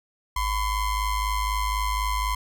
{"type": "ring-modulated tone", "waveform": "square", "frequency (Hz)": 530, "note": "C5", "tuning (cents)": 22, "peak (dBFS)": -21, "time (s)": [0.36, 2.35], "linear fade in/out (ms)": 5, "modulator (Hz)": 478, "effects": []}